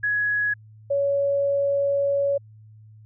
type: tone pair in turn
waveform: sine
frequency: 1676 / 561.2 Hz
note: G#6 / C#5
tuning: +15 / +21 cents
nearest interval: octave + perfect fifth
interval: 1894 cents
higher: first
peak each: -20 / -19 dBFS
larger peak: second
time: 0.03-0.54 / 0.9-2.38 s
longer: second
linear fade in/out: 10 ms
effects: added 108 Hz sine -45 dBFS peak until 3.05 s